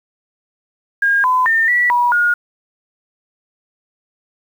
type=tone with pitch steps; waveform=sine; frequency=1621 / 1013 / 1810 / 1949 / 968 / 1433 Hz; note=G#6 / B5 / A6 / B6 / B5 / F6; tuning=-42 / +44 / +48 / -23 / -35 / +44 cents; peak=-11 dBFS; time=1.02-2.34 s; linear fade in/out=5 ms; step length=220 ms; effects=7-bit